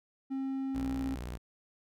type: tone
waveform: triangle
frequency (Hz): 268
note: C4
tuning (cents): +42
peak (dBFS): -30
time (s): 0.3-1.16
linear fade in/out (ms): 20
type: tone with vibrato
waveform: sawtooth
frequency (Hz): 60.5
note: B1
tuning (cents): -35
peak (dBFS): -34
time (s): 0.74-1.38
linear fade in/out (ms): 20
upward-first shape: sine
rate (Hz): 19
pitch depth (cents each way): 300
effects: none